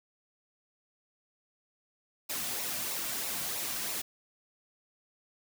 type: noise with flanger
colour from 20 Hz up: white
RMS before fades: -35 dBFS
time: 2.29-4.02 s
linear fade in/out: 10 ms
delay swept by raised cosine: 0.62 to 2.42 ms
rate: 3.1 Hz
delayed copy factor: -0.5
effects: none